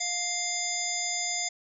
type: harmonic tone with a mistuned harmonic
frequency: 708 Hz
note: F5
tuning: 23 cents sharp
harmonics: 1 / 3 / 5 / 7 / 9 / 10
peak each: -38 / -35 / -39 / -35 / -36 / -32 dBFS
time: 0-1.49 s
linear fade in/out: 10 ms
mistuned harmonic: 3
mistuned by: -27 cents
effects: none